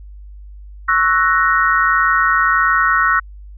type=chord; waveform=sine; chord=F# dominant seventh; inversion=second; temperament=equal; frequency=1108.7 / 1318.5 / 1480 / 1864.7 Hz; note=C#6 / E6 / F#6 / A#6; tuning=0 / 0 / 0 / 0 cents; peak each=-18 / -16 / -16 / -18 dBFS; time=0.88-3.2 s; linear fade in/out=10 ms; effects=added 50 Hz sine -33 dBFS peak until 3.57 s